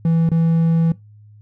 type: tone with dropouts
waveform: triangle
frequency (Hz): 164.81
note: E3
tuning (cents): 0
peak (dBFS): -11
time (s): 0.05-0.92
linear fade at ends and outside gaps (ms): 2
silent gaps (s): 0.291-0.316
effects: noise-tail reverb RT60 0.2 s tail -20 dB re dry + added 105 Hz sine -42 dBFS peak until 1.41 s